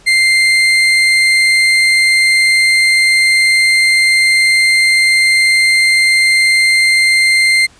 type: tone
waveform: 35% pulse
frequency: 2093 Hz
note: C7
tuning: in tune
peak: -6 dBFS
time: 0.06-7.67 s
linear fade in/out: 20 ms
effects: pink hiss -45 dBFS RMS until 7.79 s + resampled to 22050 Hz